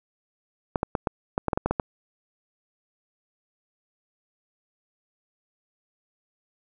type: clicks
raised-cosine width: 1 ms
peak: -9 dBFS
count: 11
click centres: 0.758 / 0.831 / 0.952 / 1.072 / 1.379 / 1.483 / 1.532 / 1.575 / 1.66 / 1.71 / 1.798 s
effects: none